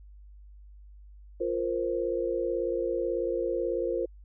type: chord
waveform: sine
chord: F suspended fourth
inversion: none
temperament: just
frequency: 349.2 / 465.6 / 523.8 Hz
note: F4 / Bb4 / C5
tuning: 0 / -2 / +2 cents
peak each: -31 dBFS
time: 1.4-4.06 s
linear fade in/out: 10 ms
effects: added 50 Hz sine -47 dBFS peak until 4.24 s